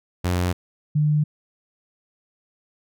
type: tone pair in turn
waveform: sawtooth / sine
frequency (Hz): 89.3 / 150.18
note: F2 / D3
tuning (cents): +39 / +39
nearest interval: major sixth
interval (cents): 900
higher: second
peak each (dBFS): -16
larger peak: neither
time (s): 0.24-0.53 / 0.95-1.24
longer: neither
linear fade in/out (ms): 10
effects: none